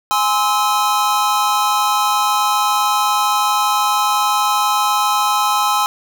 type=chord; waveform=square; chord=Ab augmented; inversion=none; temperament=just; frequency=830.6 / 1038.3 / 1297.8 Hz; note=Ab5 / C6 / E6; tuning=0 / -14 / -27 cents; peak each=-19 dBFS; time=0.11-5.86 s; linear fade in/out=0 ms; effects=none